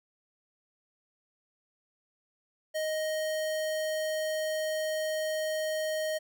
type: tone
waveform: square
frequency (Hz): 624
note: D#5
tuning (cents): +5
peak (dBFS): -30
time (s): 2.74-6.19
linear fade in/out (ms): 20
effects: none